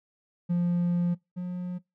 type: tone pair in turn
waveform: triangle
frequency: 174.61 / 179.31 Hz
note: F3 / F3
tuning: 0 / +46 cents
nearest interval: unison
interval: 46 cents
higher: second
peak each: -20 / -28 dBFS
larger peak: first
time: 0.49-1.15 / 1.36-1.79 s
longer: first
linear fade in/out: 20 ms
effects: noise-tail reverb RT60 0.2 s tail -23 dB re dry + tanh soft clip ceiling -17 dBFS